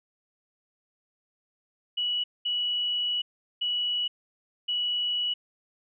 sine tone bursts at uneven times, 2937 Hz, F#7, 13 cents flat, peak -25 dBFS, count 4, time 1.97-2.24 / 2.45-3.22 / 3.61-4.08 / 4.68-5.34 s, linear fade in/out 10 ms, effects none

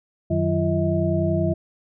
sine tone cluster, 91.6 / 154.6 / 185.1 / 340.1 / 639 Hz, F#2 / D#3 / F#3 / F4 / D#5, -17 / -11 / +1 / -46 / +46 cents, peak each -25 dBFS, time 0.3-1.54 s, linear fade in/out 10 ms, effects none

